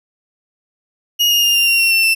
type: tone with pitch steps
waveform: 35% pulse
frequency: 2874 / 2844 / 2815 / 2786 / 2757 / 2728 / 2700 / 2672 Hz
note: F7 / F7 / F7 / F7 / F7 / F7 / E7 / E7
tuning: +49 / +31 / +13 / -5 / -23 / -41 / +41 / +23 cents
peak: -9 dBFS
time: 1.19-2.15 s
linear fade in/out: 20 ms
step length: 120 ms
effects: none